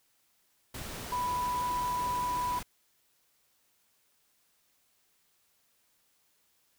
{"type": "tone in noise", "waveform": "sine", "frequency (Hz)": 987.8, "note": "B5", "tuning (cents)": 0, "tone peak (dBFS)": -29, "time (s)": [1.12, 2.59], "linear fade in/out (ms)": 5, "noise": "pink", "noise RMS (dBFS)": -41, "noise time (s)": [0.74, 2.63], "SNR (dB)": 9, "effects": ["white hiss -71 dBFS RMS until 6.78 s"]}